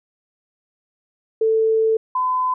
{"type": "tone pair in turn", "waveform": "sine", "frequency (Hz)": [443.4, 1014.6], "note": ["A4", "B5"], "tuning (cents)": [13, 46], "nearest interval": "octave + major second", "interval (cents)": 1433, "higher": "second", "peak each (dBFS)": [-14, -17], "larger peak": "first", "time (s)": [[1.41, 1.97], [2.15, 2.54]], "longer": "first", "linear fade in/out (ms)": 5, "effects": []}